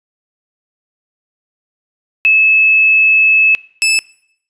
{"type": "tone pair in turn", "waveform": ["sine", "sawtooth"], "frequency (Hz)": [2600, 2621], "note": ["E7", "E7"], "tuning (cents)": [-24, -11], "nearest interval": "unison", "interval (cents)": 13, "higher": "second", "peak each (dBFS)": -6, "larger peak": "neither", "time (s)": [[2.25, 3.55], [3.82, 3.99]], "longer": "first", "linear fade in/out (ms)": 0, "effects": ["noise-tail reverb RT60 0.7 s tail -22 dB re dry", "resampled to 24000 Hz"]}